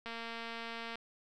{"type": "click train", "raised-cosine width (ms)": 0.3, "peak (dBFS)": -27, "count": 207, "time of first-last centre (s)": [0.06, 0.956], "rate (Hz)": 230, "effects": []}